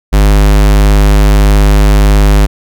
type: tone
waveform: square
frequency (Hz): 50.8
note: G#1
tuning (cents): -38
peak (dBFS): -4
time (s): 0.12-2.47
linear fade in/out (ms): 20
effects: none